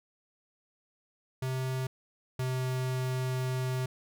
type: tone pair in turn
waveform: square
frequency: 130.2 / 128.78 Hz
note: C3 / C3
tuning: -8 / -27 cents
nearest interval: unison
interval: 19 cents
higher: first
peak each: -31 / -30 dBFS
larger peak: second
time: 1.42-1.87 / 2.39-3.86 s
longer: second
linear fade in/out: 5 ms
effects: none